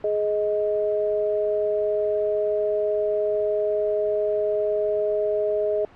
sine tone pair together, 418.9 / 627 Hz, G#4 / D#5, +15 / +13 cents, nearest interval perfect fifth, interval 698 cents, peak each -23 dBFS, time 0.04-5.85 s, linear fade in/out 2 ms, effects pink hiss -49 dBFS RMS until 5.95 s + low-pass 2000 Hz 12 dB/octave

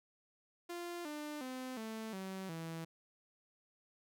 sawtooth tone with pitch steps, 347.2 / 298.8 / 257.1 / 221.3 / 190.41 / 163.86 Hz, F4 / D4 / C4 / A3 / F#3 / E3, -10 / +30 / -30 / +10 / +50 / -10 cents, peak -38 dBFS, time 0.69-2.85 s, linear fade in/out 10 ms, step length 360 ms, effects none

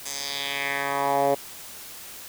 10% pulse tone with band-pass filter sweep, 140 Hz, C#3, 18 cents sharp, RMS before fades -26 dBFS, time 0.05-1.35 s, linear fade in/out 10 ms, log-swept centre 7300 to 550 Hz, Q 2.2, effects white hiss -41 dBFS RMS until 2.28 s

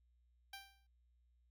10% pulse tone with exponential decay, 786 Hz, G5, 4 cents sharp, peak -38 dBFS, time 0.53-0.87 s, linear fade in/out 5 ms, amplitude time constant 73 ms, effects added 60 Hz sine -70 dBFS peak until 1.5 s

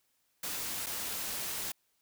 white noise with dropouts, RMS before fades -37 dBFS, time 0.43-1.72 s, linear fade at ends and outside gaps 5 ms, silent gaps 0.862-0.866 s, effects white hiss -75 dBFS RMS until 2.01 s

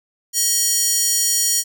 square tone with high-pass filter, 632 Hz, D#5, 27 cents sharp, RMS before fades -18 dBFS, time 0.33-1.64 s, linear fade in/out 50 ms, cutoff 6500 Hz, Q 2.2, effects none

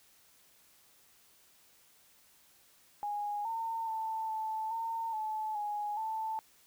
sine tone with pitch steps, 826 / 907 / 887 / 877 / 909 / 866 / 832 / 882 Hz, G#5 / A#5 / A5 / A5 / A#5 / A5 / G#5 / A5, -10 / -48 / +14 / -6 / -44 / -28 / +3 / +4 cents, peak -33 dBFS, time 3.03-6.39 s, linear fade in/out 0 ms, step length 420 ms, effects white hiss -64 dBFS RMS until 6.66 s

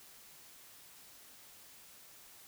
silence, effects white hiss -57 dBFS RMS until 2.47 s

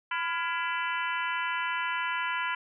harmonic tone with a mistuned harmonic, 334.2 Hz, E4, 24 cents sharp, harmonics 3 / 4 / 5 / 6 / 7 / 8 / 9, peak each -32 / -34 / -36 / -38 / -39 / -40 / -41 dBFS, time 0.11-2.55 s, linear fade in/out 5 ms, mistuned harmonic 4, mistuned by +82 cents, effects none

